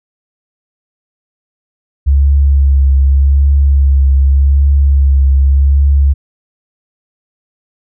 sine tone with vibrato, 69 Hz, C#2, 7 cents flat, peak -5 dBFS, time 2.06-6.14 s, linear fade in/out 20 ms, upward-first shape triangle, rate 0.85 Hz, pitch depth 33 cents each way, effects none

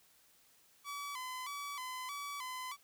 sawtooth tone with vibrato, 1079 Hz, C#6, 47 cents flat, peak -37 dBFS, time 0.84-2.77 s, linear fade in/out 50 ms, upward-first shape square, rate 1.6 Hz, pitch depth 100 cents each way, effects white hiss -67 dBFS RMS until 2.83 s

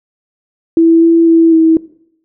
sine tone with pitch steps, 329.9 / 332.6 / 329.5 / 323.2 Hz, E4 / E4 / E4 / E4, +1 / +16 / -1 / -34 cents, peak -4 dBFS, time 0.77-1.77 s, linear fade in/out 2 ms, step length 250 ms, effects noise-tail reverb RT60 0.7 s tail -20 dB re dry

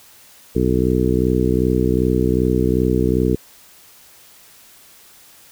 harmonic tone, 62.6 Hz, B1, 24 cents sharp, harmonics 1 / 2 / 3 / 4 / 5 / 6 / 7, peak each -22 / -22 / -22 / -22 / -22 / -22 / -22 dBFS, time 0.55-3.36 s, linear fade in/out 10 ms, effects white hiss -47 dBFS RMS until 5.51 s

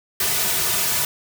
white noise with comb filter, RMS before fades -21 dBFS, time 0.2-1.05 s, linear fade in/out 2 ms, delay 3.7 ms, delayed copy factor -0.85, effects none

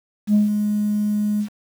sine tone with ADSR envelope, 209 Hz, G#3, 11 cents sharp, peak -9 dBFS, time 0.27-1.49 s, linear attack 73 ms, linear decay 140 ms, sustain -8 dB, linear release 88 ms, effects tanh soft clip ceiling -10 dBFS + 7-bit

